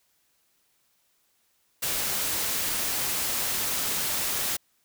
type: noise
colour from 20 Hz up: white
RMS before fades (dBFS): -28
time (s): 1.82-4.57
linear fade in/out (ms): 10
effects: white hiss -69 dBFS RMS until 4.84 s